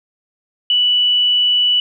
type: tone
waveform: sine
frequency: 2960 Hz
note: F#7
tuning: in tune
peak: -11 dBFS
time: 0.7-1.8 s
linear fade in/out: 2 ms
effects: none